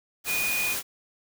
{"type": "tone in noise", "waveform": "sine", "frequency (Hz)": 2464, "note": "D#7", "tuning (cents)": -17, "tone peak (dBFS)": -26, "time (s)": [0.26, 0.76], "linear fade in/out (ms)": 50, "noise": "white", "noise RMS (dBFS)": -30, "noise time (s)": [0.24, 0.83], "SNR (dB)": 1, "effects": []}